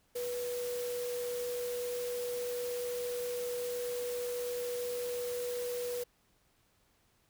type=tone in noise; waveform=sine; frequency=488.1 Hz; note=B4; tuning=20 cents flat; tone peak=-34 dBFS; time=0.15-6.04 s; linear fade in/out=10 ms; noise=white; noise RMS=-45 dBFS; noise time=0.15-6.04 s; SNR=+8 dB; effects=pink hiss -71 dBFS RMS until 7.29 s